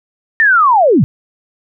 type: linear sweep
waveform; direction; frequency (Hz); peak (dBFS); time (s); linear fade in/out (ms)
sine; down; 1832 to 103.83; -6; 0.4-1.04; 0
effects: none